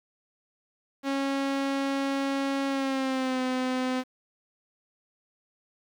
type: tone with pitch glide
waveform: sawtooth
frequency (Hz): 274.4 to 256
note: C#4 to C4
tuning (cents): -17 to -38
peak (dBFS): -22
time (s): 1.03-4.04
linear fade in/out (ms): 50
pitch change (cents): -121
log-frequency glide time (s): 2.68-3.41
effects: low-pass 5000 Hz 12 dB/octave + 9-bit